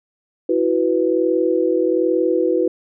sine chord, E suspended second, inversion none, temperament just, 329.6 / 370.8 / 494.4 Hz, E4 / F#4 / B4, 0 / +4 / +2 cents, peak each -19 dBFS, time 0.49-2.68 s, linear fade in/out 5 ms, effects none

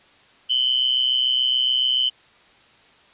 sine tone pair together, 2976 / 3103 Hz, F#7 / G7, +9 / -18 cents, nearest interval minor second, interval 73 cents, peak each -20 dBFS, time 0.49-2.1 s, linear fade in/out 20 ms, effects white hiss -53 dBFS RMS until 3.13 s + resampled to 8000 Hz

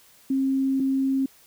sine tone pair in turn, 268.2 / 268.2 Hz, C4 / C4, +43 / +43 cents, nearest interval unison, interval 0 cents, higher neither, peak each -20 dBFS, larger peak neither, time 0.3-0.8 / 0.8-1.26 s, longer first, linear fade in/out 5 ms, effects white hiss -55 dBFS RMS until 1.46 s

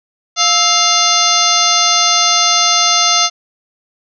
harmonic tone with a mistuned harmonic, 700 Hz, F5, 4 cents sharp, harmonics 1 / 2 / 3 / 4 / 5 / 6 / 7 / 8 / 9, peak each -20 / -16 / -21 / -20 / -17 / -18 / -18 / -21 / -16 dBFS, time 0.36-3.3 s, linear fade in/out 50 ms, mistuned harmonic 2, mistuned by -110 cents, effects none

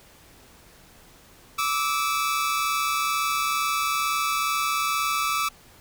sawtooth tone pair together, 1161 / 1303.2 Hz, D6 / E6, -20 / -20 cents, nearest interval major second, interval 200 cents, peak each -22 dBFS, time 1.58-5.49 s, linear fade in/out 10 ms, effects pink hiss -52 dBFS RMS until 5.8 s

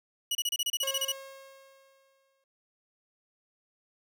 sawtooth tone bursts, 2917 Hz, F#7, 25 cents flat, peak -24 dBFS, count 12, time 0.31-1.121 s, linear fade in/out 5 ms, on 41 ms, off 29 ms
sawtooth tone with exponential decay, 541 Hz, C#5, 42 cents flat, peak -30 dBFS, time 0.83-2.44 s, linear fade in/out 2 ms, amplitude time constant 350 ms
effects none

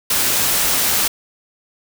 white noise, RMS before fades -17 dBFS, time 0.1-1.08 s, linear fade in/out 5 ms, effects none

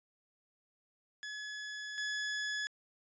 sawtooth tone pair in turn, 1700 / 1700 Hz, G#6 / G#6, +40 / +40 cents, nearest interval unison, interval 0 cents, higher neither, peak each -37 / -31 dBFS, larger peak second, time 1.23-1.98 / 1.98-2.67 s, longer first, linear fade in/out 0 ms, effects resampled to 16000 Hz

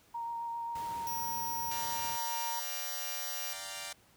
sine tone with vibrato, 932.3 Hz, A#5, in tune, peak -35 dBFS, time 0.14-2.6 s, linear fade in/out 10 ms, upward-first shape sine, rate 7.5 Hz, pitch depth 11 cents each way
pink noise, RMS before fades -49 dBFS, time 0.75-2.16 s, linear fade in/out 5 ms
5% pulse tone, 5700 Hz, F8, 34 cents sharp, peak -32 dBFS, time 1.07-3.53 s, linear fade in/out 0 ms
5% pulse chord, G minor seventh, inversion second, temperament equal, 587.3 / 698.5 / 784 / 932.3 Hz, D5 / F5 / G5 / Bb5, 0 / 0 / 0 / 0 cents, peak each -34 dBFS, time 1.71-3.93 s, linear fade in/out 5 ms
effects pink hiss -64 dBFS RMS until 4.16 s + high-pass 60 Hz 12 dB/octave

